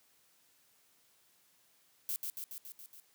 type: noise with echo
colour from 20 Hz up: violet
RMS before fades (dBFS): -36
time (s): 2.09-2.16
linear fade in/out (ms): 0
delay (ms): 140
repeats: 6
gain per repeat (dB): -3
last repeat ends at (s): 3
effects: white hiss -69 dBFS RMS until 3.14 s + high-pass 80 Hz 12 dB/octave